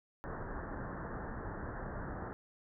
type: low-pass noise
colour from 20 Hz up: pink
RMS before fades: -42 dBFS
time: 0.24-2.33 s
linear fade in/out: 0 ms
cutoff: 1800 Hz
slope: 96 dB/octave
effects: none